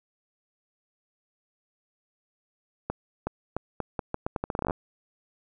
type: accelerating click train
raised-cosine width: 1 ms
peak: -14 dBFS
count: 18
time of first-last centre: 2.9-4.708 s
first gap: 370 ms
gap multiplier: 0.8
effects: none